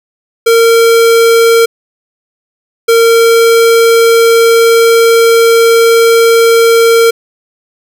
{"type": "tone pair in turn", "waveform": "square", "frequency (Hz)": [459.6, 459.6], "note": ["A#4", "A#4"], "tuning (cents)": [-25, -25], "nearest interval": "unison", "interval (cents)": 0, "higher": "neither", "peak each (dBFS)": -4, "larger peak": "neither", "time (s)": [[0.46, 1.66], [2.88, 7.11]], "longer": "second", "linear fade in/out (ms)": 10, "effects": []}